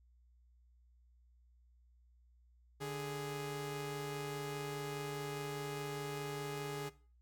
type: tone pair together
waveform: sawtooth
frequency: 146.83 / 415.6 Hz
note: D3 / G#4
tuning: 0 / +1 cents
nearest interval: octave + tritone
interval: 1801 cents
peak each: -39 / -38 dBFS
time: 2.8-6.9 s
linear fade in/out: 20 ms
effects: noise-tail reverb RT60 0.4 s tail -18 dB re dry + added 60 Hz sine -64 dBFS peak until 7.21 s